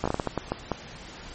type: slowing click train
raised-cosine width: 1 ms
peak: -11 dBFS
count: 10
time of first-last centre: 0.04-0.717 s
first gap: 15 ms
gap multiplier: 1.38
effects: pink hiss -43 dBFS RMS until 1.34 s + MP3 32 kbps